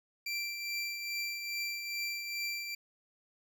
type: tone with tremolo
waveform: 25% pulse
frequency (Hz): 2352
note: D7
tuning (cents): +2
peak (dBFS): -29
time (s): 0.26-2.75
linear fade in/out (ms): 5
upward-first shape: triangle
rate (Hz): 2.4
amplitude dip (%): 50
effects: none